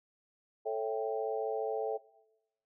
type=chord; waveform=sine; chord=A dominant seventh; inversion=none; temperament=equal with one note detuned; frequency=440 / 554.4 / 659.3 / 786.3 Hz; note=A4 / C#5 / E5 / G5; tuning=0 / 0 / 0 / +5 cents; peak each=-34 / -39 / -38 / -39 dBFS; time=0.65-1.98 s; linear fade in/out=20 ms; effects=noise-tail reverb RT60 0.9 s tail -20 dB re dry